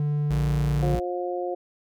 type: tone with pitch glide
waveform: triangle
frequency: 147.5 to 146.31 Hz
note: D3 to D3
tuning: +8 to -6 cents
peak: -20 dBFS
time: 0-0.95 s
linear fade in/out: 2 ms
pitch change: -14 cents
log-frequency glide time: 0.14-0.78 s
type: tone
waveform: 45% pulse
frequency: 58.8 Hz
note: A#1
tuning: 16 cents sharp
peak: -26 dBFS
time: 0.3-1 s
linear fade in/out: 10 ms
type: harmonic tone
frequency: 178.1 Hz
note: F3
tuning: 34 cents sharp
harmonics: 2 / 3 / 4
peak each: -29 / -31 / -32 dBFS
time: 0.82-1.55 s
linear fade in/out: 10 ms
effects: none